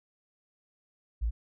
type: tone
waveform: sine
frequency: 56.3 Hz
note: A1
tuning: 40 cents sharp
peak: -26 dBFS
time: 1.21-1.31 s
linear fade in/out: 20 ms
effects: none